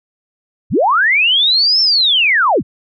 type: linear two-way sweep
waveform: sine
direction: up then down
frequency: 49.99 to 5400 to 49.99 Hz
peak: -9 dBFS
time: 0.7-2.63 s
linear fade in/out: 50 ms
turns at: 1.81 s
effects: none